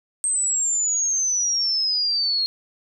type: exponential sweep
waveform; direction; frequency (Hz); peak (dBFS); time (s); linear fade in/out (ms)
sine; down; 8380 to 4246; -19; 0.24-2.46; 0
effects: none

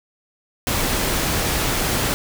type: noise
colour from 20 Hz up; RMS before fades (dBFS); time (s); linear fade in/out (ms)
pink; -21; 0.67-2.14; 0
effects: none

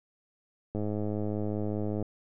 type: click train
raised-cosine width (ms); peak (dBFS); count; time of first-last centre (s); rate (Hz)
2; -20; 135; 0.75-2.026; 105
effects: none

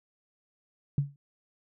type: tone with exponential decay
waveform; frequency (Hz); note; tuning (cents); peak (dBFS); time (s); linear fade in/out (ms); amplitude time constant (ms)
sine; 141.5; C#3; +36; -19; 0.98-1.16; 2; 37
effects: none

